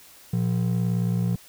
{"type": "ring-modulated tone", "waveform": "triangle", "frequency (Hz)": 146.83, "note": "D3", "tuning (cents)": 0, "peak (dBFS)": -16, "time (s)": [0.33, 1.36], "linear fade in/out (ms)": 5, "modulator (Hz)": 29.3, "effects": ["white hiss -50 dBFS RMS until 1.48 s"]}